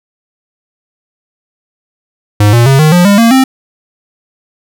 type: tone with pitch steps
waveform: square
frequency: 103.83 / 118.58 / 135.43 / 154.67 / 176.65 / 201.7 / 230.4 / 263.2 Hz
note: G#2 / A#2 / C#3 / D#3 / F3 / G3 / A#3 / C4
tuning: 0 / +30 / -40 / -10 / +20 / +50 / -20 / +10 cents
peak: -4 dBFS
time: 2.4-3.44 s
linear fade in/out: 5 ms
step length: 130 ms
effects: none